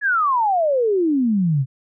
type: exponential sweep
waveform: sine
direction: down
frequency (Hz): 1731 to 125.9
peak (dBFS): -15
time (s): 0.01-1.66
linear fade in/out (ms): 50
effects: none

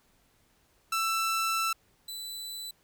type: tone pair in turn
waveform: sawtooth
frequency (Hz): 1330 / 3985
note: E6 / B7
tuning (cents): +15 / +15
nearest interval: octave + perfect fifth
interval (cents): 1900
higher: second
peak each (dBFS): -23 / -34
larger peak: first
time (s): 0.92-1.73 / 2.08-2.71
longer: first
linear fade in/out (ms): 5
effects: pink hiss -67 dBFS RMS until 2.83 s

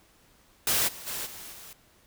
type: noise with level steps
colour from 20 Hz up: white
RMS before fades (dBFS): -25 / -43 / -34 / -43 / -46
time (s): 0.67-1.73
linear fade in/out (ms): 2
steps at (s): 0.87 / 1.06 / 1.25 / 1.51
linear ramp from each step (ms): 20
effects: pink hiss -61 dBFS RMS until 2.06 s

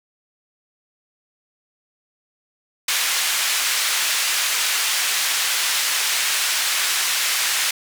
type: band-pass noise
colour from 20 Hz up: pink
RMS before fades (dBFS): -21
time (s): 2.88-7.71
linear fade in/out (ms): 5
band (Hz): 1800 to 12000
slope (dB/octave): 12
effects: none

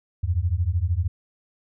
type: beating tone pair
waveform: sine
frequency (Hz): 81.1 / 94.1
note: E2 / F#2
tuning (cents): -28 / +30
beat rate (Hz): 13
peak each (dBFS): -23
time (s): 0.23-1.08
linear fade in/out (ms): 10
effects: none

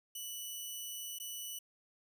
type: tone with dropouts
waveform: 10% pulse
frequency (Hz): 2966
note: F#7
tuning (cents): +4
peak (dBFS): -33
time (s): 0.15-1.59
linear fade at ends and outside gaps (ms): 5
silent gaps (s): 1.187-1.199
effects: none

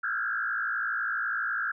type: tone with frequency modulation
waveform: sine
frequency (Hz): 1503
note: F#6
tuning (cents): +27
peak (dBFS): -27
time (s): 0.03-1.72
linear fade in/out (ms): 10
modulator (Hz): 56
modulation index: 3
effects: none

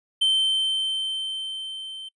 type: tone with level ramp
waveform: triangle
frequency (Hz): 3102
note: G7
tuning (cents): -19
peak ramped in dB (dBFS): -15 to -33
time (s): 0.21-2.09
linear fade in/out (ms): 10
effects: noise-tail reverb RT60 0.1 s tail -24 dB re dry + resampled to 24000 Hz

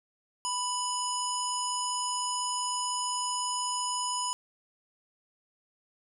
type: harmonic tone with a mistuned harmonic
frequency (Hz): 987.8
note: B5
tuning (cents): 0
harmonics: 1 / 3 / 5 / 7 / 9 / 10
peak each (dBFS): -32 / -38 / -38 / -35 / -43 / -40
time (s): 0.45-4.33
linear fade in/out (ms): 0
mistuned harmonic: 5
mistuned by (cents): +49
effects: none

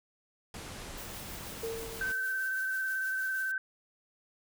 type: low-pass noise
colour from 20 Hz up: pink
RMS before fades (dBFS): -44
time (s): 0.54-2.12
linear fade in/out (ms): 2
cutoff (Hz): 11000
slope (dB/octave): 24
type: noise with tremolo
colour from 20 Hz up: blue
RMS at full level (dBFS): -46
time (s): 0.97-3.52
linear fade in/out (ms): 10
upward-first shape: sine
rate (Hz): 6.3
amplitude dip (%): 40
type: tone with exponential decay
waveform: sine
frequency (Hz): 454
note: A#4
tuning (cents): -46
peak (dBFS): -32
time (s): 1.63-2.6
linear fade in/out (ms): 5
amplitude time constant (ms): 210
type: tone with vibrato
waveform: sine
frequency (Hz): 1542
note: G6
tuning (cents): -29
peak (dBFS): -30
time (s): 2.01-3.58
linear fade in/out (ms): 2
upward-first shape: sine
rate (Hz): 18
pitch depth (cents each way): 21
effects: none

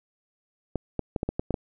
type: clicks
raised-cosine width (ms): 2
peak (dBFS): -13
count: 8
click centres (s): 0.757 / 0.993 / 1.162 / 1.231 / 1.29 / 1.395 / 1.507 / 1.542
effects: none

